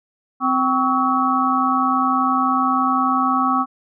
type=harmonic tone with a mistuned harmonic; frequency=258.8 Hz; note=C4; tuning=19 cents flat; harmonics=1 / 3 / 4 / 5; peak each=-21 / -23 / -19 / -21 dBFS; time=0.4-3.66 s; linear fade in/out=50 ms; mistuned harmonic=4; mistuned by=+140 cents; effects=none